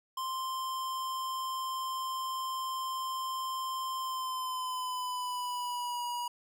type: tone with pitch glide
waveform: square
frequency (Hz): 1046.5 to 965.2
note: C6 to B5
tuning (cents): 0 to -40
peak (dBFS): -34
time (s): 0.17-6.28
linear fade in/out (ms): 5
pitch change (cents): -140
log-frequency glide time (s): 3.99-6.03
effects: none